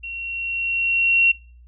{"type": "tone with level ramp", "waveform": "sine", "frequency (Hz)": 2735, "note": "F7", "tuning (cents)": -37, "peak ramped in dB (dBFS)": [-29, -11], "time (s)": [0.03, 1.32], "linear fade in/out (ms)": 10, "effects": ["noise-tail reverb RT60 0.4 s tail -24 dB re dry", "added 60 Hz sine -44 dBFS peak until 1.67 s"]}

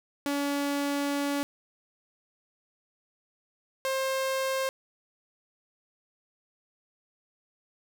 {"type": "tone pair in turn", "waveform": "sawtooth", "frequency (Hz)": [284.2, 530.9], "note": ["C#4", "C5"], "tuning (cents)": [43, 25], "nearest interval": "major seventh", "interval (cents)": 1082, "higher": "second", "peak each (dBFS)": -23, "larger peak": "neither", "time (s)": [[0.26, 1.43], [3.85, 4.69]], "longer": "first", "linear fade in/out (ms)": 0, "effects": []}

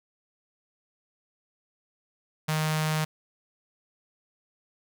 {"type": "tone with notch filter", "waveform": "sawtooth", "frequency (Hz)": 155.56, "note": "D#3", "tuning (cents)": 0, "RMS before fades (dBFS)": -27, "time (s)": [2.48, 3.05], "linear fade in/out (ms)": 10, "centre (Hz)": 330, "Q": 0.55, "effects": []}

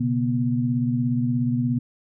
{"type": "tone cluster", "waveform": "sine", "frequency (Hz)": [124.1, 141, 242.2], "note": ["B2", "C#3", "B3"], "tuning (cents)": [9, 30, -34], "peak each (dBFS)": [-24, -29, -22], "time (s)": [0, 1.79], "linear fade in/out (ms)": 10, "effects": []}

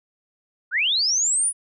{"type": "linear sweep", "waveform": "sine", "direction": "up", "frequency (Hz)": [1355, 9956], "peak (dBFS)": -18, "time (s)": [0.71, 1.53], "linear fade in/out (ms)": 50, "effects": []}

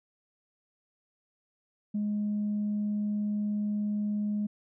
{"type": "tone", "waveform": "sine", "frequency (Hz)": 208.4, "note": "G#3", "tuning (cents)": 6, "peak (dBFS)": -26, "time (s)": [1.94, 4.47], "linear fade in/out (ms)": 10, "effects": ["tanh soft clip ceiling -24 dBFS"]}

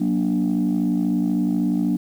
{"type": "chord", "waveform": "sine", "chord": "Gb augmented", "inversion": "none", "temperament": "equal with one note detuned", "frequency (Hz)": [185, 237.4, 293.7], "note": ["Gb3", "Bb3", "D4"], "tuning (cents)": [0, 32, 0], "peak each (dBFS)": -21, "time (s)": [0, 1.97], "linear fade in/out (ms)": 10, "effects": ["tanh soft clip ceiling -13 dBFS", "8-bit"]}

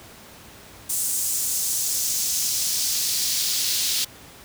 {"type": "noise with high-pass filter sweep", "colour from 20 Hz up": "pink", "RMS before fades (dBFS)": -24, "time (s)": [0.89, 4.05], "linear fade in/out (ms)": 10, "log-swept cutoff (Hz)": [8100, 4000], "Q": 1.6, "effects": ["pink hiss -45 dBFS RMS until 4.44 s", "high-pass 60 Hz 12 dB/octave"]}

